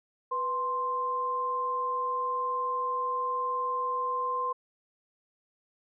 sine tone pair together, 493.9 / 1046.5 Hz, B4 / C6, 0 / 0 cents, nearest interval octave + minor second, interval 1300 cents, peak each -36 / -28 dBFS, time 0.31-4.53 s, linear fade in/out 10 ms, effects none

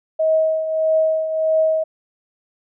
sine tone with tremolo, 635 Hz, D#5, 35 cents sharp, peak -12 dBFS, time 0.19-1.84 s, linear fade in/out 10 ms, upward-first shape triangle, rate 1.6 Hz, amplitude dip 65%, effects none

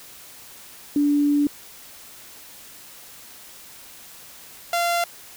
sine / sawtooth tone pair in turn, 290 / 689.7 Hz, D4 / F5, -22 / -22 cents, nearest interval octave + minor third, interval 1500 cents, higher second, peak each -16 dBFS, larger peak neither, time 0.96-1.47 / 4.73-5.04 s, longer first, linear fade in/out 2 ms, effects white hiss -44 dBFS RMS until 5.36 s

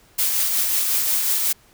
blue noise with tremolo, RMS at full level -19 dBFS, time 0.18-1.53 s, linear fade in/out 10 ms, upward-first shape triangle, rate 5.5 Hz, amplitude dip 35%, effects pink hiss -54 dBFS RMS until 1.73 s

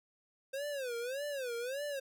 square tone with vibrato, 523.3 Hz, C5, in tune, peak -37 dBFS, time 0.53-2 s, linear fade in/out 10 ms, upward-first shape sine, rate 1.7 Hz, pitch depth 200 cents each way, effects none

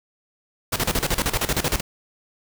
pink noise with tremolo, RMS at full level -21 dBFS, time 0.72-1.81 s, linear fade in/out 10 ms, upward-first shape square, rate 13 Hz, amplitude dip 80%, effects none

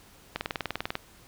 click train, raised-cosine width 0.3 ms, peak -13 dBFS, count 13, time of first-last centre 0.36-0.954 s, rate 20.2 Hz, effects pink hiss -55 dBFS RMS until 1.27 s

